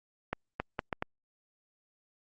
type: accelerating click train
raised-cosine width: 0.5 ms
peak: -16 dBFS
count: 5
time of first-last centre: 0.33-1.024 s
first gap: 270 ms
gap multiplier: 0.71
effects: Opus 48 kbps